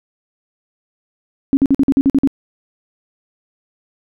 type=tone bursts; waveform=sine; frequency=273.5 Hz; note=C#4; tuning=23 cents flat; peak=-8 dBFS; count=9; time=1.53-2.274 s; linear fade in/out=0 ms; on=40 ms; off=48 ms; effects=none